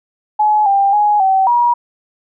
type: tone with pitch steps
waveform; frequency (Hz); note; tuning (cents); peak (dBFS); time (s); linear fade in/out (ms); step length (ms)
sine; 848 / 793 / 834 / 767 / 958; G#5 / G5 / G#5 / G5 / A#5; +36 / +20 / +7 / -38 / +47; -9; 0.39-1.74; 10; 270
effects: none